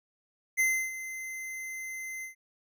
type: tone with ADSR envelope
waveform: square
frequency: 2067 Hz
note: C7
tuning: 22 cents flat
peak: -23 dBFS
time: 0.57-2.35 s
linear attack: 28 ms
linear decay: 310 ms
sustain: -14 dB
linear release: 120 ms
effects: none